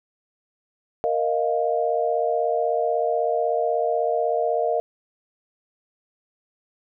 sine chord, Bb suspended fourth, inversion none, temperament equal, 466.2 / 622.3 / 698.5 Hz, Bb4 / Eb5 / F5, 0 / 0 / 0 cents, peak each -24 dBFS, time 1.04-4.8 s, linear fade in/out 0 ms, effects none

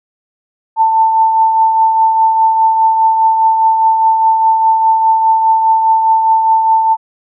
sine tone with tremolo, 890 Hz, A5, 20 cents sharp, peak -5 dBFS, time 0.76-6.97 s, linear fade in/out 50 ms, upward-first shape triangle, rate 4.9 Hz, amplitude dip 45%, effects none

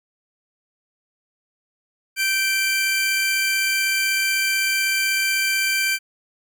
sawtooth tone pair together, 1554 / 2349 Hz, G6 / D7, -16 / 0 cents, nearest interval perfect fifth, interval 716 cents, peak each -20 / -17 dBFS, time 2.16-5.99 s, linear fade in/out 50 ms, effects none

